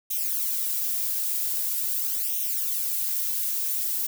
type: noise with flanger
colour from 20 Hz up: violet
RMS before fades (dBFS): -27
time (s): 0.1-4.07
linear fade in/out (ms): 10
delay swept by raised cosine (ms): 0.32 to 3.22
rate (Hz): 0.44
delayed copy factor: +0.7
effects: none